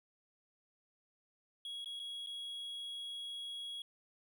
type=tone with dropouts; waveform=triangle; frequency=3322 Hz; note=G#7; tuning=in tune; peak=-40 dBFS; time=1.65-3.82 s; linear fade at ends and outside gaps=2 ms; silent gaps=1.845-1.858 / 1.994-1.998 / 2.263-2.27 s; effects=none